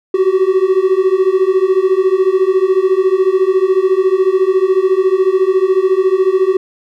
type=beating tone pair; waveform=triangle; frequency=370 / 384 Hz; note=F#4 / G4; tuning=0 / -36 cents; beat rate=14 Hz; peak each=-11 / -10 dBFS; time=0.14-6.57 s; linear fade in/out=5 ms; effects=none

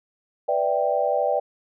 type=chord; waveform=sine; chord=E minor seventh; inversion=second; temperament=equal; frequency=493.9 / 587.3 / 659.3 / 784 Hz; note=B4 / D5 / E5 / G5; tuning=0 / 0 / 0 / 0 cents; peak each=-26 / -23 / -27 / -25 dBFS; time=0.48-1.4 s; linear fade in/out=10 ms; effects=none

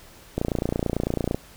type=click train; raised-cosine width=2 ms; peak=-10 dBFS; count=29; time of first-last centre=0.38-1.346 s; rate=29 Hz; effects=pink hiss -49 dBFS RMS until 1.56 s

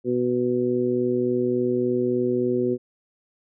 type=harmonic tone; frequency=123.47 Hz; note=B2; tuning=in tune; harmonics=1 / 2 / 3 / 4; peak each=-33 / -25 / -22 / -29 dBFS; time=0.04-2.78 s; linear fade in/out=50 ms; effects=none

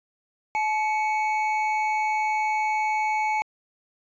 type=tone pair together; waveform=triangle; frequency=860.3 / 2230 Hz; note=A5 / C#7; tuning=-39 / +10 cents; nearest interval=octave + major third; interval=1649 cents; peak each=-21 / -27 dBFS; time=0.55-3.42 s; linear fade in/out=0 ms; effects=resampled to 16000 Hz

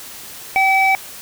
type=tone pair together; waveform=sine; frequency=771 / 2298 Hz; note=G5 / D7; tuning=-29 / -38 cents; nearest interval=octave + perfect fifth; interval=1891 cents; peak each=-13 dBFS; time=0.56-0.95 s; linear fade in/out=0 ms; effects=tanh soft clip ceiling -6 dBFS + white hiss -35 dBFS RMS until 1.21 s

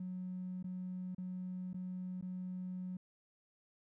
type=tone with dropouts; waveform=triangle; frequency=183.2 Hz; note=F#3; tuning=17 cents flat; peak=-36 dBFS; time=0-2.97 s; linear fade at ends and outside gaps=5 ms; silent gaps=0.628-0.642 / 1.148-1.181 / 1.732-1.743 / 2.212-2.224 s; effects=tanh soft clip ceiling -37 dBFS

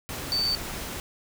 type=tone in noise; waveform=sine; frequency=4564 Hz; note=C#8; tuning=50 cents sharp; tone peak=-23 dBFS; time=0.32-0.55 s; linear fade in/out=0 ms; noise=pink; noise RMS=-35 dBFS; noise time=0.09-1 s; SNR=+9 dB; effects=none

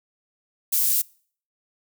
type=high-pass noise; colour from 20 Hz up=pink; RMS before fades=-21 dBFS; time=0.72-1.02 s; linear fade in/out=10 ms; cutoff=12000 Hz; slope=12 dB/octave; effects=noise-tail reverb RT60 0.5 s tail -25 dB re dry

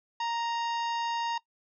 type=harmonic tone with a mistuned harmonic; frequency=932.3 Hz; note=A#5; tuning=in tune; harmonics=1 / 2 / 3 / 4 / 5 / 6 / 7; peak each=-29 / -41 / -40 / -43 / -46 / -48 / -52 dBFS; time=0.2-1.38 s; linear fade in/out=5 ms; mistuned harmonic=6; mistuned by=-100 cents; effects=noise-tail reverb RT60 0.1 s tail -20 dB re dry

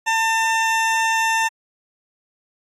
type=tone; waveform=20% pulse; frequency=898 Hz; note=A5; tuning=35 cents sharp; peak=-12 dBFS; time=0.06-1.49 s; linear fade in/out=20 ms; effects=low-pass 9000 Hz 12 dB/octave + AAC 64 kbps

